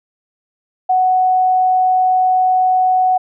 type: tone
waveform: sine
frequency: 742 Hz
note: F#5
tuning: 5 cents sharp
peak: -10 dBFS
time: 0.89-3.18 s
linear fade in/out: 10 ms
effects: none